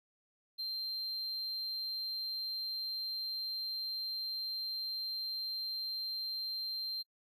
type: tone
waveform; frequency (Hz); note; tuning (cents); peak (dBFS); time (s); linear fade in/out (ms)
triangle; 4154; C8; -13; -34; 0.58-7.03; 20
effects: noise-tail reverb RT60 0.1 s tail -26 dB re dry + tanh soft clip ceiling -30 dBFS